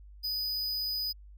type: tone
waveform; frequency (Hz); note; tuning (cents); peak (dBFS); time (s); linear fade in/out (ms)
square; 4978; D#8; 0; -31; 0.23-1.13; 20
effects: added 50 Hz sine -48 dBFS peak until 1.37 s